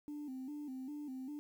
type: tone with vibrato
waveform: sine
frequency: 277.2 Hz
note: C#4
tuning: in tune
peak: -40 dBFS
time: 0.08-1.39 s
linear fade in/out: 0 ms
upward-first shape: square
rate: 2.5 Hz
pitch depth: 110 cents each way
effects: tanh soft clip ceiling -39 dBFS + 11-bit